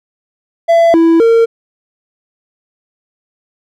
triangle tone with pitch steps, 671 / 330.3 / 458.3 Hz, E5 / E4 / A#4, +31 / +4 / -29 cents, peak -3 dBFS, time 0.68-1.46 s, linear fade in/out 20 ms, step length 260 ms, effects none

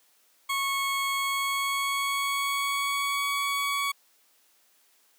20% pulse tone with pitch glide, 1100 to 1125.7 Hz, C#6 to C#6, -14 to +26 cents, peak -21 dBFS, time 0.49-3.92 s, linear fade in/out 10 ms, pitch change +40 cents, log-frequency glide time 1.16-3.31 s, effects white hiss -64 dBFS RMS until 5.18 s + high-pass 300 Hz 12 dB/octave

